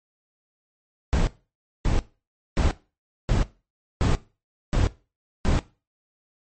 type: noise bursts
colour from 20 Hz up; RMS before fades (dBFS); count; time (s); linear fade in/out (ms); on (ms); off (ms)
brown; -20; 7; 1.13-5.59; 0; 140; 580
effects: noise-tail reverb RT60 0.3 s tail -18 dB re dry + MP3 32 kbps